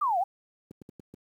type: exponential two-way sweep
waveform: sine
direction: down then up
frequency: 1244.5 to 674 to 833 Hz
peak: -23 dBFS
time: 0.01-0.24 s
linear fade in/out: 10 ms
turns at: 0.19 s
type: clicks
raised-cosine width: 3 ms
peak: -30 dBFS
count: 5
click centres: 0.71 / 0.817 / 0.891 / 0.997 / 1.14 s
effects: high-pass 150 Hz 12 dB/octave + 10-bit